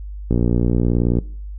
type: click train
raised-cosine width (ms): 3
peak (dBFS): -5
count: 53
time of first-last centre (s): 0.31-1.187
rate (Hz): 59.3
effects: noise-tail reverb RT60 0.5 s tail -21 dB re dry + added 50 Hz sine -28 dBFS peak until 1.58 s